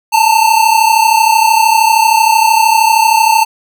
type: tone pair together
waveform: square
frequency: 874 / 907 Hz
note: A5 / A#5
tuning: -12 / -48 cents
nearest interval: minor second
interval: 64 cents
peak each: -10 dBFS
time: 0.12-3.45 s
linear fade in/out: 20 ms
effects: none